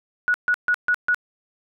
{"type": "tone bursts", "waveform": "sine", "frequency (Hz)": 1462, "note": "F#6", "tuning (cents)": -21, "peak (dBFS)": -16, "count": 5, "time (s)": [0.28, 1.145], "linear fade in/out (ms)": 0, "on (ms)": 61, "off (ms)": 140, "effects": []}